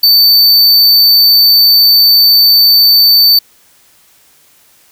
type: tone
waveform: square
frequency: 4554 Hz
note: C#8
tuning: 46 cents sharp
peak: -4 dBFS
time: 0.03-3.39 s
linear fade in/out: 5 ms
effects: white hiss -47 dBFS RMS until 4.91 s